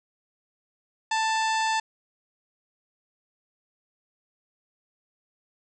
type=harmonic tone with a mistuned harmonic; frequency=884 Hz; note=A5; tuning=8 cents sharp; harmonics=1 / 2 / 3 / 4 / 5 / 6 / 7 / 8 / 9; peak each=-24 / -30 / -34 / -36 / -38 / -40 / -41 / -42 / -43 dBFS; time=1.11-1.8 s; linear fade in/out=5 ms; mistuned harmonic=6; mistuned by=-100 cents; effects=none